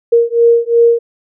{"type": "beating tone pair", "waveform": "sine", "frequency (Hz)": [466.2, 469], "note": ["A#4", "A#4"], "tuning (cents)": [0, 11], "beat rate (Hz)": 2.8, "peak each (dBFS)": -10, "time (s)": [0.12, 0.99], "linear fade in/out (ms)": 10, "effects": []}